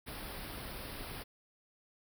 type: band-stop noise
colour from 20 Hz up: pink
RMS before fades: -44 dBFS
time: 0.06-1.24 s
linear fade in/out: 20 ms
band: 5300 to 9000 Hz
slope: 96 dB/octave
effects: none